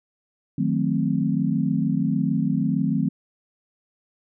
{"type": "chord", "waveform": "sine", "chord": "D# diminished seventh", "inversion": "none", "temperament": "equal with one note detuned", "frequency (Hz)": [155.56, 182.03, 220, 261.6], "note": ["D#3", "F#3", "A3", "C4"], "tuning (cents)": [0, -28, 0, 0], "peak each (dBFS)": -25, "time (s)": [0.58, 3.09], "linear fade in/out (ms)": 5, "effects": []}